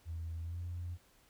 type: tone with pitch glide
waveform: sine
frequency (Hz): 82.41 to 87.31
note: E2 to F2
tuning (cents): 0 to 0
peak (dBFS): -37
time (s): 0.05-0.98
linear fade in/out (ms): 50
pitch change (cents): +100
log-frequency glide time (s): 0.42-0.59
effects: tanh soft clip ceiling -34 dBFS + pink hiss -67 dBFS RMS until 1.29 s